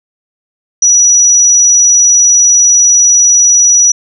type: tone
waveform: sine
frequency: 5860 Hz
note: F#8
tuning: 18 cents flat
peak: -3 dBFS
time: 0.82-3.92 s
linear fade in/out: 5 ms
effects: none